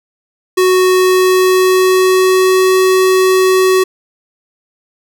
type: tone with pitch glide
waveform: square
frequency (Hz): 370 to 374.7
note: F#4 to F#4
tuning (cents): 0 to +22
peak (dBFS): -8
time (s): 0.57-3.84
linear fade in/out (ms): 10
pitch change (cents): +22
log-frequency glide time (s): 0.94-2.75
effects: none